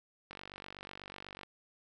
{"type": "click train", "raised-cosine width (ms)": 0.3, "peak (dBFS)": -29, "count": 55, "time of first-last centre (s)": [0.31, 1.433], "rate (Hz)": 48.1, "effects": []}